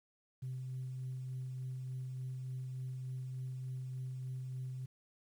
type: tone with tremolo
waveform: sine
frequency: 129 Hz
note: C3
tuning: 24 cents flat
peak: -37 dBFS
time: 0.42-4.86 s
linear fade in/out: 10 ms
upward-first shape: sine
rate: 3.4 Hz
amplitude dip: 25%
effects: tanh soft clip ceiling -35 dBFS + 11-bit